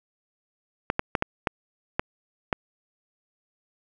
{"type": "clicks", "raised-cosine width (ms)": 0.5, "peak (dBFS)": -7, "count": 7, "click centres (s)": [0.901, 0.994, 1.152, 1.224, 1.472, 1.995, 2.528], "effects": []}